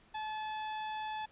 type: tone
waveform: 40% pulse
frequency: 863 Hz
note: A5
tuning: 34 cents flat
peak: -36 dBFS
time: 0.14-1.26 s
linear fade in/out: 10 ms
effects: pink hiss -64 dBFS RMS until 1.31 s + resampled to 8000 Hz